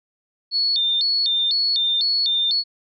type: tone with vibrato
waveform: sine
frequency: 3977 Hz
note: B7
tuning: 11 cents sharp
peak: -17 dBFS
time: 0.51-2.64 s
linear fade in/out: 50 ms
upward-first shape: square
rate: 2 Hz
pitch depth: 170 cents each way
effects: none